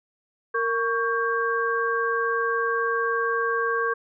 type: tone cluster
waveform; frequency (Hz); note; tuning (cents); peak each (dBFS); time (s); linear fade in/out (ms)
sine; 462.7 / 1119 / 1592; A#4 / C#6 / G6; -13 / +16 / +26; -26; 0.54-3.94; 10
effects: none